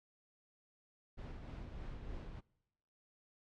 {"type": "noise with tremolo", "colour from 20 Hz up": "brown", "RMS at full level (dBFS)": -45, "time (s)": [1.17, 2.41], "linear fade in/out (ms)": 20, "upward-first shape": "triangle", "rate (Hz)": 3.3, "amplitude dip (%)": 40, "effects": ["noise-tail reverb RT60 1.0 s tail -25 dB re dry", "low-pass 4000 Hz 12 dB/octave"]}